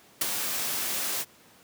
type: noise with ADSR envelope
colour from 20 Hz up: white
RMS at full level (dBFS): -23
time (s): 0.21-1.25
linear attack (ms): 5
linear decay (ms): 17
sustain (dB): -7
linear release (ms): 41
effects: pink hiss -56 dBFS RMS until 1.63 s + high-pass 150 Hz 12 dB/octave